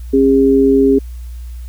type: tone pair together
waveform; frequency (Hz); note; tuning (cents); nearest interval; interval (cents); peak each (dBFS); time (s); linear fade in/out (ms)
sine; 271 / 406; C#4 / G#4; -39 / -39; perfect fifth; 700; -10; 0.13-0.99; 10
effects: added 60 Hz sine -25 dBFS peak until 1.68 s + white hiss -49 dBFS RMS until 1.68 s